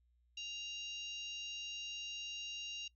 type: harmonic tone with a mistuned harmonic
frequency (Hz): 932.3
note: A#5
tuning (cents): 0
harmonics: 3 / 4 / 5 / 6 / 7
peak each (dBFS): -43 / -50 / -59 / -54 / -55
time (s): 0.37-2.88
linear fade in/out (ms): 5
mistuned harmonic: 4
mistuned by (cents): +54
effects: noise-tail reverb RT60 0.1 s tail -22 dB re dry + added 60 Hz sine -70 dBFS peak until 2.95 s